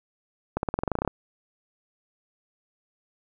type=accelerating click train; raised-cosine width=1 ms; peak=-11 dBFS; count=13; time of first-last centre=0.57-1.077 s; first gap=61 ms; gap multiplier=0.93; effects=none